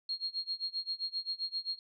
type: tone with tremolo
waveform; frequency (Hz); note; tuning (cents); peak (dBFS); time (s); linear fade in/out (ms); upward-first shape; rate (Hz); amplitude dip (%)
sine; 4258; C8; +30; -31; 0.09-1.79; 2; sine; 7.6; 95
effects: none